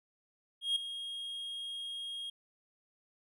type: tone with ADSR envelope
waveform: triangle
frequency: 3259 Hz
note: G#7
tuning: 33 cents flat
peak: -25 dBFS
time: 0.61-2.3 s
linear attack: 150 ms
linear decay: 5 ms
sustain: -12 dB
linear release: 5 ms
effects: none